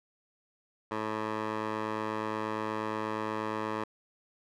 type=tone with band-pass filter; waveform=15% pulse; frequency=108.4 Hz; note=A2; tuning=25 cents flat; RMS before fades=-34 dBFS; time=0.91-3.84 s; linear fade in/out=5 ms; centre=930 Hz; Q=1.1; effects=none